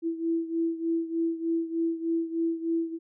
sine beating tone pair, 330 / 333.3 Hz, E4 / E4, +2 / +19 cents, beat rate 3.3 Hz, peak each -27 / -31 dBFS, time 0.02-2.99 s, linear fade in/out 50 ms, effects none

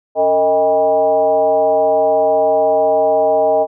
sine tone with frequency modulation, 628 Hz, D#5, 16 cents sharp, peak -10 dBFS, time 0.15-3.67 s, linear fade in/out 50 ms, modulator 174 Hz, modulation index 1, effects none

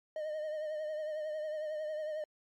triangle tone with vibrato, 615 Hz, D#5, 20 cents flat, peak -33 dBFS, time 0.16-2.24 s, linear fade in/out 2 ms, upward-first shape triangle, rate 11 Hz, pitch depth 51 cents each way, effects MP3 64 kbps

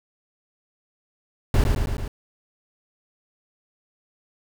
brown noise with echo, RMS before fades -17 dBFS, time 1.54-1.64 s, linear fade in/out 2 ms, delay 110 ms, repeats 4, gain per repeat -3 dB, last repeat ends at 2.08 s, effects none

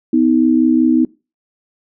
sine tone pair together, 251.3 / 316.6 Hz, B3 / D#4, +30 / +30 cents, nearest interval major third, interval 400 cents, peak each -12 dBFS, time 0.13-1.05 s, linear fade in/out 5 ms, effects noise-tail reverb RT60 0.3 s tail -22 dB re dry

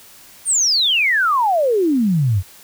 sine exponential sweep, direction down, 9280 to 87.31 Hz, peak -13 dBFS, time 0.45-2.43 s, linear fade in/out 50 ms, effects white hiss -44 dBFS RMS until 2.63 s

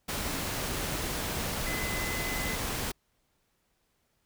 sine tone in noise, 2028 Hz, B6, 45 cents sharp, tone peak -36 dBFS, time 1.66-2.56 s, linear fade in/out 10 ms, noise pink, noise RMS -33 dBFS, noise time 0.08-2.92 s, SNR -6 dB, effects pink hiss -74 dBFS RMS until 4.25 s

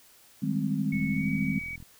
sine chord, Ab major seventh, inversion second, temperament equal with one note detuned, 155.56 / 196 / 209 / 261.6 Hz, Eb3 / G3 / Ab3 / C4, 0 / 0 / +11 / 0 cents, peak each -31 dBFS, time 0.42-1.59 s, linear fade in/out 10 ms
sine tone with pitch glide, 2207 to 2265 Hz, C#7 to C#7, -8 to +37 cents, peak -34 dBFS, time 0.92-1.76 s, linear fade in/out 5 ms, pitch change +45 cents, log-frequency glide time 1.12-1.28 s
click train, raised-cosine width 5 ms, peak -34 dBFS, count 39, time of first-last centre 0.93-1.826 s, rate 42.4 Hz
effects white hiss -57 dBFS RMS until 1.99 s

